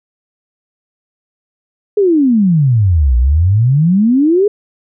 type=exponential two-way sweep; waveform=sine; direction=down then up; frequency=427.1 to 58.27 to 427.1 Hz; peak=-7 dBFS; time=1.97-4.48 s; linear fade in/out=5 ms; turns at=3.17 s; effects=none